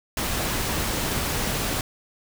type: noise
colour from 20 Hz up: pink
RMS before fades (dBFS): -26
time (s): 0.17-1.81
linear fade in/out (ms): 2
effects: none